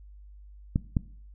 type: clicks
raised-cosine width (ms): 5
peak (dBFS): -11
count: 2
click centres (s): 0.759 / 0.968
effects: noise-tail reverb RT60 0.5 s tail -19 dB re dry + added 50 Hz sine -46 dBFS peak until 1.34 s